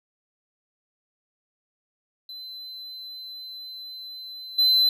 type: tone with level steps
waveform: triangle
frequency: 4048 Hz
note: B7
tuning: 42 cents sharp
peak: -35 / -15 dBFS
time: 2.29-4.89 s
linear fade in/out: 2 ms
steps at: 4.58 s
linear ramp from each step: 10 ms
effects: none